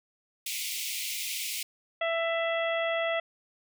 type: high-pass noise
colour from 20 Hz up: pink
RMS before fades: -34 dBFS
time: 0.46-1.63 s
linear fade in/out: 5 ms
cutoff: 2100 Hz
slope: 96 dB/octave
type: harmonic tone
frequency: 664 Hz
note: E5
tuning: 12 cents sharp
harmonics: 1 / 2 / 3 / 4 / 5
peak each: -28 / -36 / -33 / -38 / -39 dBFS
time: 2.01-3.2 s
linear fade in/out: 5 ms
effects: none